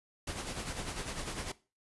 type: noise with tremolo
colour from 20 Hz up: pink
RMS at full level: -37 dBFS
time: 0.27-1.52 s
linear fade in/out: 5 ms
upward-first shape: sine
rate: 10 Hz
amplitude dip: 55%
effects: noise-tail reverb RT60 0.3 s tail -18 dB re dry + resampled to 24000 Hz